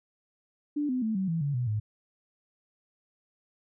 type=tone with pitch steps; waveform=sine; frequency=293.6 / 254.1 / 220 / 190.38 / 164.78 / 142.62 / 123.44 / 106.84 Hz; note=D4 / B3 / A3 / F#3 / E3 / C#3 / B2 / G#2; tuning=0 / +49 / 0 / +50 / 0 / +50 / 0 / +50 cents; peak=-26 dBFS; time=0.76-1.8 s; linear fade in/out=10 ms; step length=130 ms; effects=none